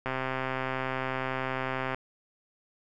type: click train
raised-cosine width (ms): 0.5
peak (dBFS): -16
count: 248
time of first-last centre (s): 0.06-1.945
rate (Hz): 131
effects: none